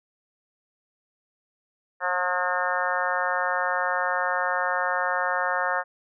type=harmonic tone; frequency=180 Hz; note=F#3; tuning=47 cents flat; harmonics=3 / 4 / 5 / 6 / 7 / 8 / 9 / 10; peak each=-31 / -31 / -31 / -31 / -31 / -31 / -31 / -31 dBFS; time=2-5.84 s; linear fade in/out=50 ms; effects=none